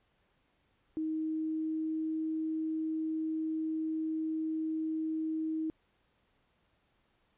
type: tone with pitch glide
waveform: sine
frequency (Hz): 314.9 to 316.9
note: D#4 to D#4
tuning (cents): +21 to +32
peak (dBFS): -31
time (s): 0.97-5.7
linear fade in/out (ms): 0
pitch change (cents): +11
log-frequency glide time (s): 1.08-2.25
effects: pink hiss -73 dBFS RMS until 7.37 s + resampled to 8000 Hz